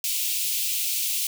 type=high-pass noise; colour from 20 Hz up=white; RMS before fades=-26 dBFS; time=0.04-1.27 s; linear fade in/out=2 ms; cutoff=2400 Hz; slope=48 dB/octave; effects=none